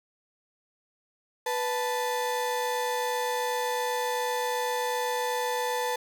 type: tone pair together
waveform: 35% pulse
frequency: 493.9 / 880 Hz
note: B4 / A5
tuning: 0 / 0 cents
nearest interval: minor seventh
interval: 1000 cents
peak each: -28 dBFS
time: 1.46-5.96 s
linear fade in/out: 5 ms
effects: none